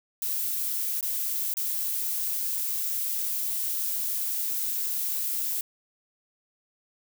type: noise with dropouts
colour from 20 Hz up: violet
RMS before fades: -29 dBFS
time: 0.22-5.61 s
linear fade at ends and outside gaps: 2 ms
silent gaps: 1.009-1.027 / 1.54-1.569 s
effects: none